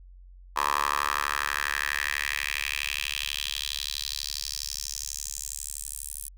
10% pulse tone with high-pass filter sweep, 72.2 Hz, D2, 29 cents flat, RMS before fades -31 dBFS, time 0.56-6.29 s, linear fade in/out 5 ms, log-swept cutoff 1000 to 10000 Hz, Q 3.2, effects added 45 Hz sine -46 dBFS peak until 6.37 s

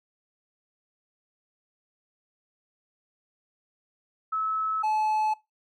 sine / triangle tone pair in turn, 1298 / 861.6 Hz, E6 / A5, -27 / -37 cents, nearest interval perfect fifth, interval 710 cents, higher first, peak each -25 / -21 dBFS, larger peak second, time 4.32-4.83 / 4.83-5.34 s, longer neither, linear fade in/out 10 ms, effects noise-tail reverb RT60 0.2 s tail -21 dB re dry

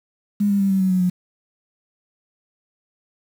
sine tone with pitch steps, 204.5 / 200.3 / 196.17 / 192.13 / 188.18 / 184.31 / 180.51 Hz, G#3 / G3 / G3 / G3 / F#3 / F#3 / F#3, -26 / +38 / +2 / -35 / +30 / -6 / -43 cents, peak -15 dBFS, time 0.4-1.1 s, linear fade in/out 10 ms, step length 100 ms, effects 7-bit

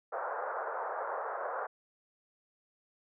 pink band-pass noise, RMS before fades -37 dBFS, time 0.12-1.67 s, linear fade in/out 10 ms, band 470 to 1500 Hz, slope 48 dB/octave, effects none

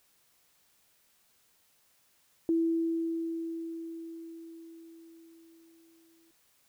sine tone with exponential decay, 330 Hz, E4, 2 cents sharp, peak -23 dBFS, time 2.49-6.31 s, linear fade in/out 1 ms, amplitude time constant 830 ms, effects white hiss -68 dBFS RMS until 6.68 s

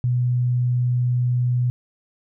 sine tone, 123.47 Hz, B2, in tune, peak -17 dBFS, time 0.04-1.7 s, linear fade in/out 0 ms, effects none

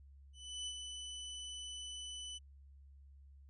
sawtooth tone with ADSR envelope, 2993 Hz, F#7, 19 cents sharp, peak -36 dBFS, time 0.33-2.39 s, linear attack 340 ms, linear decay 59 ms, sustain -5 dB, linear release 23 ms, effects added 69 Hz sine -56 dBFS peak until 3.49 s + resampled to 24000 Hz

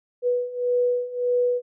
sine beating tone pair, 489.9 / 491.6 Hz, B4 / B4, -14 / -8 cents, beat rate 1.7 Hz, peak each -25 / -22 dBFS, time 0.22-1.62 s, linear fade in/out 50 ms, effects none

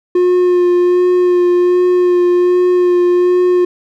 triangle tone with vibrato, 357.3 Hz, F4, 40 cents sharp, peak -6 dBFS, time 0.15-3.65 s, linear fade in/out 5 ms, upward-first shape sine, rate 1.3 Hz, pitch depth 16 cents each way, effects none

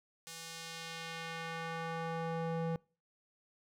square tone with band-pass filter sweep, 164.81 Hz, E3, in tune, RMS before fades -40 dBFS, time 0.27-2.76 s, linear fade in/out 0 ms, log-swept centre 7500 to 410 Hz, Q 0.79, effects noise-tail reverb RT60 0.4 s tail -26 dB re dry

